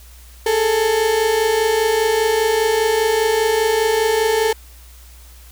35% pulse tone pair together, 420.8 / 445.8 Hz, G#4 / A4, +23 / +23 cents, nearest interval minor second, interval 100 cents, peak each -19 / -14 dBFS, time 0.46-4.53 s, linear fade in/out 5 ms, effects added 60 Hz sine -40 dBFS peak until 5.51 s + white hiss -47 dBFS RMS until 5.51 s

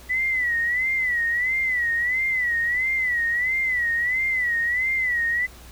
sine tone with vibrato, 1975.5 Hz, B6, in tune, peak -20 dBFS, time 0.09-5.47 s, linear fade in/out 20 ms, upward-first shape sine, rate 1.5 Hz, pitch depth 110 cents each way, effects added 60 Hz sine -45 dBFS peak until 5.71 s + pink hiss -47 dBFS RMS until 5.71 s

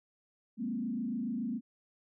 sine tone with frequency modulation, 234 Hz, A#3, 7 cents sharp, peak -32 dBFS, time 0.57-1.61 s, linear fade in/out 50 ms, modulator 27.1 Hz, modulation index 1.2, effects none

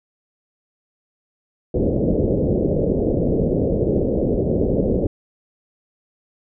white low-pass noise, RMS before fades -19 dBFS, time 1.74-5.07 s, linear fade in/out 5 ms, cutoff 540 Hz, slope 48 dB/octave, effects none

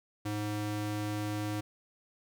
square ring-modulated tone, 210.1 Hz, G#3, 20 cents sharp, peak -30 dBFS, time 0.25-1.61 s, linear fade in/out 10 ms, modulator 102 Hz, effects none

